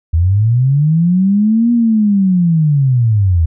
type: linear two-way sweep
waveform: sine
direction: up then down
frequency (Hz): 77.78 to 240 to 77.78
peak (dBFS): -8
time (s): 0.13-3.46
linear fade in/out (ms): 10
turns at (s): 1.72
effects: none